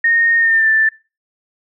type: tone with pitch glide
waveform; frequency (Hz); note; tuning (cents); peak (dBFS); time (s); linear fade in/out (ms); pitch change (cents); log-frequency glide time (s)
sine; 1848 to 1767.6; A#6 to A6; -16 to +7; -10; 0.04-0.89; 5; -77; 0.38-0.69
effects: noise-tail reverb RT60 0.3 s tail -22 dB re dry